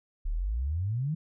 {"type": "exponential sweep", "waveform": "sine", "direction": "up", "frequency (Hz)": [34, 164.3], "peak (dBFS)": -27, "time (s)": [0.25, 1.15], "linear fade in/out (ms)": 10, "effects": []}